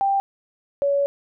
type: tone pair in turn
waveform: sine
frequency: 788 / 563.4 Hz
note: G5 / C#5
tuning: +9 / +28 cents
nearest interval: tritone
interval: 581 cents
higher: first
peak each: -17 dBFS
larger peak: neither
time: 0.01-0.2 / 0.82-1.06 s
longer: second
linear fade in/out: 0 ms
effects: none